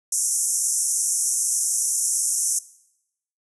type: band-pass noise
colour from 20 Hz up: white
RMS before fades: -23 dBFS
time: 0.12-2.59 s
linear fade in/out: 5 ms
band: 5700 to 11000 Hz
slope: 96 dB/octave
effects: noise-tail reverb RT60 0.8 s tail -19 dB re dry